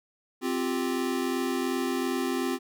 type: chord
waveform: square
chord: C suspended fourth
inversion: none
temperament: equal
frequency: 261.6 / 349.2 / 392 Hz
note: C4 / F4 / G4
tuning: 0 / 0 / 0 cents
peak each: -30 / -32 / -34 dBFS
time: 0.41-2.59 s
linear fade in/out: 50 ms
effects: none